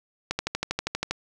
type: click train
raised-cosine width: 0.2 ms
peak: -9 dBFS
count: 11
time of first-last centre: 0.31-1.11 s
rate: 12.5 Hz
effects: none